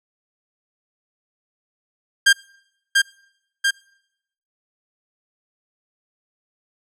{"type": "tone with echo", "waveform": "sawtooth", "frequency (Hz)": 1600, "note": "G6", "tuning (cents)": 35, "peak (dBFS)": -6, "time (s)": [2.26, 2.33], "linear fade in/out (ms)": 10, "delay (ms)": 690, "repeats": 2, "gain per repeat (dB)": -3, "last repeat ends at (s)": 3.71, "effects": ["noise-tail reverb RT60 0.8 s tail -25 dB re dry", "low-pass 10000 Hz 12 dB/octave"]}